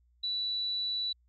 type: tone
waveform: sine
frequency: 3951 Hz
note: B7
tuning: in tune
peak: -30 dBFS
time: 0.23-1.13 s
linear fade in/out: 10 ms
effects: added 60 Hz sine -64 dBFS peak until 1.28 s